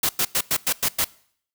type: noise bursts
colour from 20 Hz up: white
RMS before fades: -21 dBFS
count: 7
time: 0.03-1.045 s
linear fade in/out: 5 ms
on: 61 ms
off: 98 ms
effects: noise-tail reverb RT60 0.6 s tail -22 dB re dry